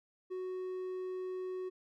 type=tone; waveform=triangle; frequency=370 Hz; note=F#4; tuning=in tune; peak=-35 dBFS; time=0.3-1.7 s; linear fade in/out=20 ms; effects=none